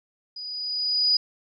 sine tone with level ramp, 4934 Hz, D#8, 15 cents flat, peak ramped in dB -34 to -16 dBFS, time 0.36-1.17 s, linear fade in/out 5 ms, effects none

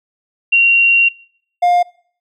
sine / triangle tone pair in turn, 2754 / 707 Hz, F7 / F5, -25 / +21 cents, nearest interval 2 octaves, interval 2354 cents, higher first, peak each -7 dBFS, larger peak neither, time 0.52-1.09 / 1.62-1.83 s, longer first, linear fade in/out 10 ms, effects noise-tail reverb RT60 0.6 s tail -24 dB re dry

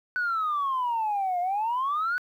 sine exponential two-way sweep, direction down then up, 1501 to 698.5 to 1501 Hz, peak -23 dBFS, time 0.16-2.18 s, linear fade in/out 0 ms, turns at 1.4 s, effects tanh soft clip ceiling -21 dBFS + 10-bit

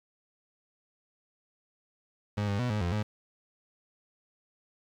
30% pulse tone with pitch steps, 103.6 / 100.7 / 123.6 / 105.6 / 86.9 / 105.9 Hz, G#2 / G2 / B2 / G#2 / F2 / G#2, -4 / +47 / +2 / +29 / -8 / +34 cents, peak -25 dBFS, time 2.37-3.03 s, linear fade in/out 10 ms, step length 110 ms, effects low-pass 5000 Hz 12 dB/octave + 9-bit

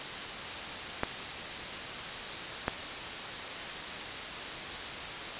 clicks, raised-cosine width 0.5 ms, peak -12 dBFS, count 2, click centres 1.034 / 2.681 s, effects white hiss -37 dBFS RMS until 5.39 s + resampled to 8000 Hz

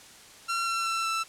sawtooth tone with pitch steps, 1364 / 1352.2 / 1340.6 / 1329 Hz, F6 / E6 / E6 / E6, -41 / +44 / +29 / +14 cents, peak -23 dBFS, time 0.48-1.24 s, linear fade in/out 20 ms, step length 190 ms, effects white hiss -50 dBFS RMS until 1.28 s + low-pass 9000 Hz 12 dB/octave

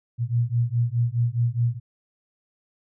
sine beating tone pair, 116.54 / 121.34 Hz, A#2 / B2, 0 / -30 cents, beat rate 4.8 Hz, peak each -23 dBFS, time 0.18-1.8 s, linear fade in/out 50 ms, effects none

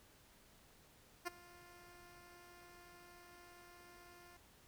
10% pulse tone with ADSR envelope, 350.8 Hz, F4, 8 cents sharp, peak -29 dBFS, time 1.25-4.37 s, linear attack 23 ms, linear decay 14 ms, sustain -22 dB, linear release 6 ms, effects pink hiss -66 dBFS RMS until 4.67 s

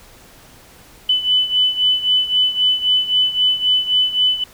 sine beating tone pair, 3000 / 3003.8 Hz, F#7 / F#7, +23 / +25 cents, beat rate 3.8 Hz, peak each -15 / -19 dBFS, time 1.09-4.44 s, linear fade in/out 5 ms, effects pink hiss -45 dBFS RMS until 4.53 s

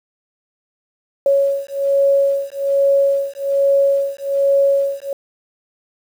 sine beating tone pair, 554.4 / 555.6 Hz, C#5 / C#5, 0 / +4 cents, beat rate 1.2 Hz, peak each -16 dBFS, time 1.26-5.13 s, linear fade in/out 2 ms, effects 7-bit

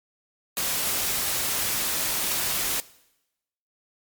white noise, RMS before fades -26 dBFS, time 0.57-2.8 s, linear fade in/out 0 ms, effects noise-tail reverb RT60 0.9 s tail -20 dB re dry + MP3 96 kbps

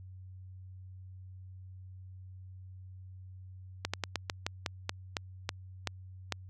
slowing click train, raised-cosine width 0.2 ms, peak -14 dBFS, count 12, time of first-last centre 3.85-6.323 s, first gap 86 ms, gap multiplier 1.18, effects added 93 Hz sine -46 dBFS peak until 6.49 s

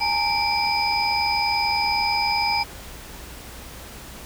sine tone cluster, 829 / 909 / 2339 / 4985 Hz, G#5 / A#5 / D7 / D#8, -3 / -44 / -8 / +2 cents, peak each -25 dBFS, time 0-2.64 s, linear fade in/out 20 ms, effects added 60 Hz sine -43 dBFS peak until 4.25 s + pink hiss -40 dBFS RMS until 4.25 s

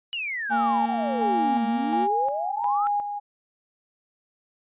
sine exponential two-way sweep, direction down then up, 2960 to 210.6 to 1357 Hz, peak -27 dBFS, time 0.13-2.87 s, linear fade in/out 0 ms, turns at 1.66 s
45% pulse tone with pitch glide, 230.2 to 232.7 Hz, A#3 to A#3, -22 to -3 cents, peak -27 dBFS, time 0.49-2.08 s, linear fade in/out 50 ms, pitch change +19 cents, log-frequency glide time 1.3-1.46 s
sine tone with tremolo, 821 Hz, G#5, 20 cents flat, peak -21 dBFS, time 0.5-3.2 s, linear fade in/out 20 ms, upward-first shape square, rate 1.4 Hz, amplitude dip 55%
effects resampled to 8000 Hz

